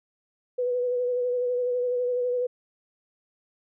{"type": "tone with vibrato", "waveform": "sine", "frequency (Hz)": 493.9, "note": "B4", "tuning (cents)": 0, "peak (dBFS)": -23, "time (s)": [0.58, 2.47], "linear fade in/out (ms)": 10, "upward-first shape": "sine", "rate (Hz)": 12, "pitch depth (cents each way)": 26, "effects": []}